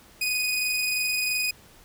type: tone pair together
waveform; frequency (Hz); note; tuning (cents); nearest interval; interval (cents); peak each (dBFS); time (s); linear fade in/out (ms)
sawtooth; 2489 / 5001; D#7 / D#8; 0 / +8; octave; 1208; -21 / -31; 0.21-1.51; 5
effects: pink hiss -53 dBFS RMS until 1.84 s